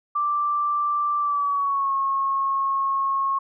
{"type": "tone with pitch glide", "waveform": "sine", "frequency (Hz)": [1174.7, 1089.7], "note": ["D6", "C#6"], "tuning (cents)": [0, -30], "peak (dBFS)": -20, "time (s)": [0.15, 3.39], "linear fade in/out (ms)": 10, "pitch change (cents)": -130, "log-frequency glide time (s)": [1.19, 1.93], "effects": []}